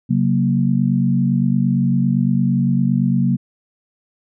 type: chord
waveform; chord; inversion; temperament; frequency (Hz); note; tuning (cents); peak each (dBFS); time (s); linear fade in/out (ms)
sine; F# major; second; equal with one note detuned; 135.5 / 185 / 233.1; C#3 / F#3 / A#3; -39 / 0 / 0; -18; 0.09-3.37; 20
effects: none